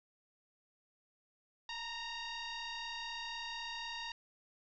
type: tone with frequency modulation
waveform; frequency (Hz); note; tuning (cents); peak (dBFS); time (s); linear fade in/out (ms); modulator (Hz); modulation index
sine; 948; A#5; +29; -40; 1.69-4.12; 2; 930; 4.2
effects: none